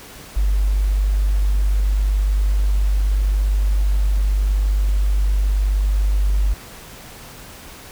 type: tone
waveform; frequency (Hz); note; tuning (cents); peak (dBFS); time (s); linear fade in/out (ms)
sine; 49.58; G1; +20; -14; 0.36-6.54; 10
effects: pink hiss -39 dBFS RMS until 7.91 s